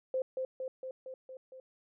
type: tone with echo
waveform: sine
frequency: 520 Hz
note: C5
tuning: 11 cents flat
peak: -29 dBFS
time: 0.14-0.22 s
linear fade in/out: 2 ms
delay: 230 ms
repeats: 6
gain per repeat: -3 dB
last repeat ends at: 1.6 s
effects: none